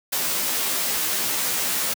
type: noise with comb filter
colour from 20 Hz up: white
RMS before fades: -24 dBFS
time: 0.12-1.94 s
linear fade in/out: 10 ms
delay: 14 ms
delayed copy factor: -1
effects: high-pass 150 Hz 12 dB/octave